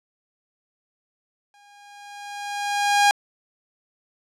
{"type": "tone with exponential growth", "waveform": "sawtooth", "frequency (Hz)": 815, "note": "G#5", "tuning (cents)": -33, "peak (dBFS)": -9, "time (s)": [1.54, 3.11], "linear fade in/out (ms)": 1, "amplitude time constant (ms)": 340, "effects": ["low-pass 9000 Hz 12 dB/octave"]}